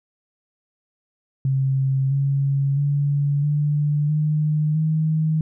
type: tone with pitch steps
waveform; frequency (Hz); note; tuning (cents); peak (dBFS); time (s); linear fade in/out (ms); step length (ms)
sine; 134.4 / 138.66 / 143.05 / 147.58 / 152.26 / 157.08; C3 / C#3 / D3 / D3 / D#3 / D#3; +47 / +1 / -45 / +9 / -37 / +17; -17; 1.45-5.41; 2; 660
effects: none